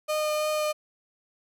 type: tone with vibrato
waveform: 35% pulse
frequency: 610 Hz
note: D#5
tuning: 34 cents flat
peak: -23 dBFS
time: 0.08-0.73 s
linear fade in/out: 20 ms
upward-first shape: triangle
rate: 3 Hz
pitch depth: 11 cents each way
effects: none